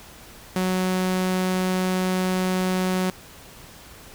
sawtooth tone, 185 Hz, F#3, in tune, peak -17 dBFS, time 0.56-3.1 s, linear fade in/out 2 ms, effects pink hiss -45 dBFS RMS until 4.14 s

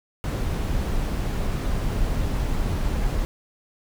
brown noise with dropouts, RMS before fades -24 dBFS, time 0.24-3.25 s, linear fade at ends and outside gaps 0 ms, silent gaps 1.172-1.176 s, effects none

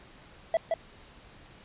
triangle tone with echo, 659.3 Hz, E5, in tune, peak -19 dBFS, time 0.54-0.57 s, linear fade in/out 2 ms, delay 170 ms, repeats 1, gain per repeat -3 dB, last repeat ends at 0.74 s, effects pink hiss -53 dBFS RMS until 1.64 s + resampled to 8000 Hz

